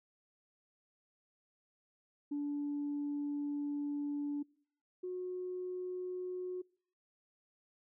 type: tone pair in turn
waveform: sine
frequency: 289.4 / 364.6 Hz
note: D4 / F#4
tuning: -25 / -25 cents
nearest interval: major third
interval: 400 cents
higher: second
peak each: -33 / -37 dBFS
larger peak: first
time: 2.31-4.43 / 5.03-6.62 s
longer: first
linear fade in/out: 10 ms
effects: noise-tail reverb RT60 0.6 s tail -26 dB re dry + tanh soft clip ceiling -31 dBFS

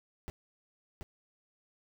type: noise with echo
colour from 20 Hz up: brown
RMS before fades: -40 dBFS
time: 0.28-0.3 s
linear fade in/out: 0 ms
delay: 730 ms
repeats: 1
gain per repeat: -2 dB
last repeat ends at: 1.03 s
effects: none

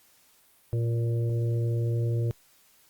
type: harmonic tone with a mistuned harmonic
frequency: 116.4 Hz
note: A#2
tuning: 2 cents flat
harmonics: 1 / 3 / 4 / 5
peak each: -24 / -36 / -38 / -44 dBFS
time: 0.73-2.31 s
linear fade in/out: 0 ms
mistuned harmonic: 4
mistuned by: +18 cents
effects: white hiss -61 dBFS RMS until 2.89 s + Opus 48 kbps

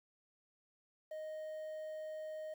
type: tone with quantisation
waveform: triangle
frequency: 622.3 Hz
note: D#5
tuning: in tune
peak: -40 dBFS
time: 1.11-2.54 s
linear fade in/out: 5 ms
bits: 11
effects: none

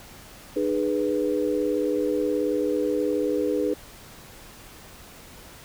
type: chord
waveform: sine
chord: G# minor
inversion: second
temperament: equal with one note detuned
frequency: 303.1 / 415.3 / 493.9 Hz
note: D#4 / G#4 / B4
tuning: -45 / 0 / 0 cents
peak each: -26 dBFS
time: 0.56-3.74 s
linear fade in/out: 5 ms
effects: pink hiss -46 dBFS RMS until 5.64 s

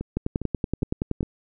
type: two click trains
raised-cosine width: 3 ms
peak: -17 / -11 dBFS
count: 4 / 12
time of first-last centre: 0.01-1.23 / 0.17-1.208 s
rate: 2.46 / 10.6 Hz
effects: none

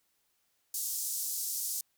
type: band-pass noise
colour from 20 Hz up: white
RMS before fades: -35 dBFS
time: 0.74-1.81 s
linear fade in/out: 2 ms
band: 5400 to 15000 Hz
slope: 24 dB/octave
effects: white hiss -75 dBFS RMS until 1.97 s

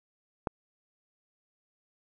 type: click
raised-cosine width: 1 ms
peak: -15 dBFS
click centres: 0.472 s
effects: none

